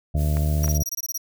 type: harmonic tone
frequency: 74.9 Hz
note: D2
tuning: 35 cents sharp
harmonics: 1 / 2 / 3 / 4 / 5 / 6 / 7 / 8 / 9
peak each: -20 / -24 / -36 / -38 / -44 / -44 / -46 / -40 / -37 dBFS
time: 0.14-0.83 s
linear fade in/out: 10 ms
type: noise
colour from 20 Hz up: blue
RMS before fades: -39 dBFS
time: 0.16-0.8 s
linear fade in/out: 50 ms
type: clicks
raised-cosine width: 0.5 ms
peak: -19 dBFS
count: 3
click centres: 0.37 / 0.643 / 0.68 s
type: tone bursts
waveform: sawtooth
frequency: 5750 Hz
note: F8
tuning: 50 cents sharp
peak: -23 dBFS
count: 10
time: 0.63-1.178 s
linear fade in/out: 5 ms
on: 35 ms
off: 22 ms
effects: none